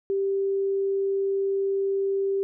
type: tone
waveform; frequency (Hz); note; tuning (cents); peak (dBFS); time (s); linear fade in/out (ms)
sine; 392; G4; 0; -22; 0.1-2.43; 0
effects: none